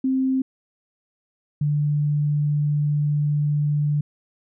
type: tone pair in turn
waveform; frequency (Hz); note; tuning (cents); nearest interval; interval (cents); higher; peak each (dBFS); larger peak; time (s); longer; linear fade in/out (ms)
sine; 262.8 / 147.49; C4 / D3; +8 / +8; minor seventh; 1000; first; -18; neither; 0.04-0.42 / 1.61-4.01; second; 5
effects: none